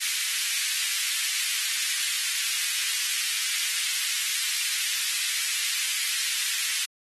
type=high-pass noise; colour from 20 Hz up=pink; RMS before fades=-28 dBFS; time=0-6.86 s; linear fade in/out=20 ms; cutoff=2000 Hz; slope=24 dB/octave; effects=AAC 32 kbps